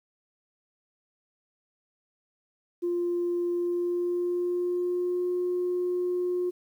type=tone with pitch glide; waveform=sine; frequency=349.2 to 358.2 Hz; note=F4 to F4; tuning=0 to +44 cents; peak=-24 dBFS; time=2.82-6.51 s; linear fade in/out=20 ms; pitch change=+44 cents; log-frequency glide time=3.54-5.29 s; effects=tanh soft clip ceiling -21 dBFS + 10-bit